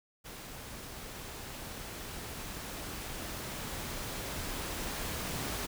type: noise with level ramp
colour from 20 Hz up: pink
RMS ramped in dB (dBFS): -46 to -36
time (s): 0.24-5.67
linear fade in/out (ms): 20
effects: none